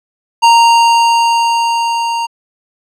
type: tone with level ramp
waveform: square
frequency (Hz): 929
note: A#5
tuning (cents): -6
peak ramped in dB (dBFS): -4 to -15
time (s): 0.42-2.27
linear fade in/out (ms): 20
effects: low-pass 7000 Hz 12 dB/octave